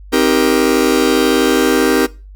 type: chord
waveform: 45% pulse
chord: C minor seventh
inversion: none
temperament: just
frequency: 261.6 / 314 / 392.4 / 470.9 Hz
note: C4 / Eb4 / G4 / Bb4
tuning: 0 / +16 / +2 / +18 cents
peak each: -16 dBFS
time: 0.12-2.07 s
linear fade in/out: 20 ms
effects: noise-tail reverb RT60 0.3 s tail -20 dB re dry + added 49 Hz sine -33 dBFS peak until 2.35 s